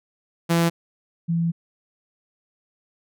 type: tone pair in turn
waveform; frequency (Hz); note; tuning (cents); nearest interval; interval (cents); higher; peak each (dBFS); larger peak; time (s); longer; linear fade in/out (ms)
sawtooth / sine; 168.3 / 167.66; E3 / E3; +36 / +30; unison; 6; first; -13 / -19; first; 0.49-0.7 / 1.28-1.52; second; 20
effects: none